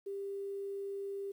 sine tone with quantisation, 396.6 Hz, G4, 20 cents sharp, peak -37 dBFS, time 0.06-1.32 s, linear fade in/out 10 ms, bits 11, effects none

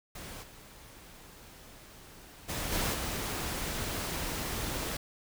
pink noise with level steps, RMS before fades -44 / -52 / -35 / -31 / -35 dBFS, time 0.15-4.97 s, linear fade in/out 5 ms, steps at 0.42 / 2.48 / 2.71 / 2.93 s, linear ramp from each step 20 ms, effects none

